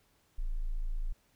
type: tone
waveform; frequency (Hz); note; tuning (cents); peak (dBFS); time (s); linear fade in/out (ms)
sine; 27.5; A0; 0; -30; 0.38-1.13; 10
effects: pink hiss -70 dBFS RMS until 1.35 s